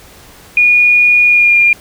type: tone with pitch glide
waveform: sine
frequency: 2444 to 2406 Hz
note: D#7 to D7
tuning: -32 to +41 cents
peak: -5 dBFS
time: 0.57-1.73 s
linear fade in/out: 2 ms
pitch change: -27 cents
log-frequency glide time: 1.25-1.58 s
effects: pink hiss -39 dBFS RMS until 1.8 s